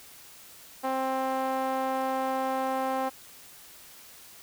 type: tone with band-pass filter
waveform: sawtooth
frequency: 263.5 Hz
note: C4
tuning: 12 cents sharp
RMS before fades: -29 dBFS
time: 0.83-3.1 s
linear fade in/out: 20 ms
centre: 810 Hz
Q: 1.8
effects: white hiss -50 dBFS RMS until 4.42 s